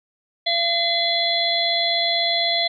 harmonic tone, 682 Hz, F5, 41 cents flat, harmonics 1 / 3 / 5 / 6, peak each -24 / -26 / -23 / -22 dBFS, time 0.46-2.68 s, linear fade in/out 10 ms, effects none

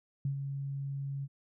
sine tone with ADSR envelope, 138.59 Hz, C#3, in tune, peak -28 dBFS, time 0.25-1.28 s, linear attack 3 ms, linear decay 99 ms, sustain -6 dB, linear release 43 ms, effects none

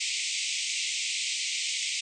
pink band-pass noise, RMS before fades -31 dBFS, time 0-2.01 s, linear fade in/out 10 ms, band 2100 to 8400 Hz, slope 96 dB/octave, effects none

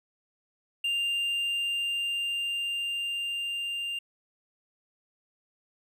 triangle tone with level ramp, 2794 Hz, F7, in tune, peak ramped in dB -24 to -29 dBFS, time 0.84-3.99 s, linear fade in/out 5 ms, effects none

